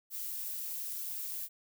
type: noise with flanger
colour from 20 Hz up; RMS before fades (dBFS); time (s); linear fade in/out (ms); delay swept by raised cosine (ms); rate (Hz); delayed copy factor
violet; -39; 0.1-1.49; 50; 1.1 to 6.7; 3.8; +0.5
effects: none